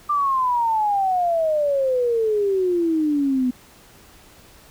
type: exponential sweep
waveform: sine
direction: down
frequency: 1195 to 246.9 Hz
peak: -17 dBFS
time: 0.09-3.51 s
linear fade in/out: 10 ms
effects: pink hiss -49 dBFS RMS until 4.7 s